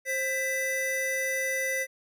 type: tone pair together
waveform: square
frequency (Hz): 527.6 / 1992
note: C5 / B6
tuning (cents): +14 / +14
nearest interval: octave + major seventh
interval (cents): 2300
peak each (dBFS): -33 / -29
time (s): 0.05-1.87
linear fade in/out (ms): 50
effects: none